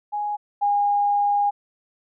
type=tone pair in turn; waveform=sine; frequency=830.6 / 815.9 Hz; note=G#5 / G#5; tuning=0 / -31 cents; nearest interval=unison; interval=31 cents; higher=first; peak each=-23 / -17 dBFS; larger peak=second; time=0.12-0.37 / 0.61-1.51 s; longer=second; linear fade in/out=20 ms; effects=none